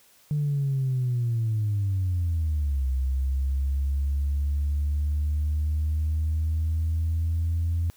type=linear two-way sweep; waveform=sine; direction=down then up; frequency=150 to 65.2 to 84.6 Hz; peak=-21 dBFS; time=0.31-7.9 s; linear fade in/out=0 ms; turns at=2.87 s; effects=tanh soft clip ceiling -19 dBFS + white hiss -58 dBFS RMS until 7.96 s